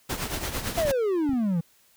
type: noise with tremolo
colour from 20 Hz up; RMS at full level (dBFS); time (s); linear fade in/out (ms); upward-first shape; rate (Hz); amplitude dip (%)
pink; -28; 0.09-0.92; 10; triangle; 8.9; 70
type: clicks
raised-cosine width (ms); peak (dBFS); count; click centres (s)
5; -29 / -24 / -31 / -21 / -24 / -30; 6; 0.493 / 0.584 / 0.63 / 0.852 / 1.293 / 1.333
type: exponential sweep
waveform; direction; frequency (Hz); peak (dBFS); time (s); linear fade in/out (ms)
triangle; down; 698.5 to 160; -20; 0.77-1.61; 10
effects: white hiss -61 dBFS RMS until 1.96 s